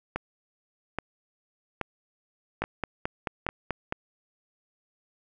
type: two click trains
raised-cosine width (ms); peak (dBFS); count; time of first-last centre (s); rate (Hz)
0.5; -14 / -13; 5 / 7; 0.16-3.466 / 2.62-3.924; 1.21 / 4.6
effects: none